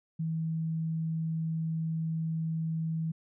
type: tone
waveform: sine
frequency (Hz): 161.5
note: E3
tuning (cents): -35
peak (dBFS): -29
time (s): 0.19-3.12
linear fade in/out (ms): 10
effects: none